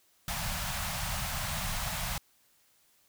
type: band-stop noise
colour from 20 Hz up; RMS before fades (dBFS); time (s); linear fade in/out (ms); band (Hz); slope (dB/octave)
pink; -34; 0.28-2.18; 2; 200 to 610; 48
effects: white hiss -67 dBFS RMS until 3.08 s